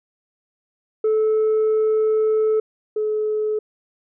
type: tone pair in turn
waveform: sine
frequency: 435 / 428.3 Hz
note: A4 / A4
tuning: -20 / -47 cents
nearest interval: unison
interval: 27 cents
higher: first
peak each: -13 / -18 dBFS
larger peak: first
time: 1.04-2.6 / 2.96-3.59 s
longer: first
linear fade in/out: 5 ms
effects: tanh soft clip ceiling -14 dBFS